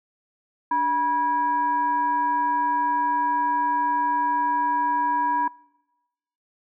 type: tone with frequency modulation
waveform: sine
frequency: 970 Hz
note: B5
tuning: 31 cents flat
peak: -19 dBFS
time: 0.71-5.48 s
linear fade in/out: 5 ms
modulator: 678 Hz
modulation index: 0.41
effects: noise-tail reverb RT60 1.0 s tail -25 dB re dry